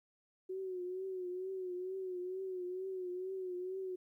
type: tone with vibrato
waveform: sine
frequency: 370 Hz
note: F#4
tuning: in tune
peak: -38 dBFS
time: 0.49-3.96 s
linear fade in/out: 10 ms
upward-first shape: triangle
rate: 2.2 Hz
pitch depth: 69 cents each way
effects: 13-bit